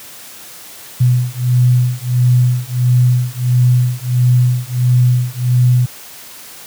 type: beating tone pair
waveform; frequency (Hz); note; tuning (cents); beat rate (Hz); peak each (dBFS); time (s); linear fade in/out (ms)
sine; 123.47 / 124.97; B2 / B2; 0 / +21; 1.5; -12; 1-5.86; 10
effects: white hiss -35 dBFS RMS until 6.66 s + high-pass 80 Hz 12 dB/octave